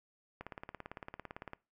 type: click train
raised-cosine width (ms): 0.5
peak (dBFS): -28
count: 21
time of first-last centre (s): 0.41-1.534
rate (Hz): 17.8
effects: noise-tail reverb RT60 0.3 s tail -22 dB re dry